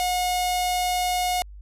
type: tone with notch filter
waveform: sawtooth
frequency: 723 Hz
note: F#5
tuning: 40 cents flat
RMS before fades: -24 dBFS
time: 0-1.42 s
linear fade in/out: 0 ms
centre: 1400 Hz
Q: 1.5
effects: added 50 Hz sine -39 dBFS peak until 1.61 s + resampled to 32000 Hz